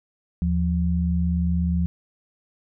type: tone pair together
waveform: sine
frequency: 77.78 / 174.61 Hz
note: D#2 / F3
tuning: 0 / 0 cents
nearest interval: octave + major second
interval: 1400 cents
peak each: -22 dBFS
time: 0.42-1.86 s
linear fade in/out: 0 ms
effects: none